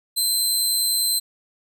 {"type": "tone", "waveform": "20% pulse", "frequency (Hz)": 4095, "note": "C8", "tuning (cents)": -38, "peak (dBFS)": -13, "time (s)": [0.16, 1.2], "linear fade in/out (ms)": 20, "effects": []}